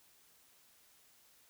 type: silence
effects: white hiss -66 dBFS RMS until 1.49 s